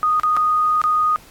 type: tone with dropouts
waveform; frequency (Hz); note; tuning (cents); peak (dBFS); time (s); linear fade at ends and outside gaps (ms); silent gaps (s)
sine; 1239; D#6; -8; -14; 0.03-1.16; 0; 0.198-0.234 / 0.366-0.371 / 0.816-0.839
effects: pink hiss -46 dBFS RMS until 1.3 s + AAC 64 kbps